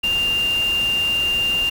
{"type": "tone in noise", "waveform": "sine", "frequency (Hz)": 2794, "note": "F7", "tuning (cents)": 0, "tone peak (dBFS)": -17, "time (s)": [0.03, 1.7], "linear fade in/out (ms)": 10, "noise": "pink", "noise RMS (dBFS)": -32, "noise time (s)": [0.03, 1.7], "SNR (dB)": 12, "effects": []}